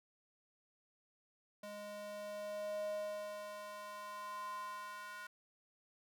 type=tone with high-pass filter sweep; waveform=square; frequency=206.9 Hz; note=G#3; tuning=6 cents flat; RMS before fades=-45 dBFS; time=1.63-5.27 s; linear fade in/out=5 ms; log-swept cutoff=420 to 1300 Hz; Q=5.9; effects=none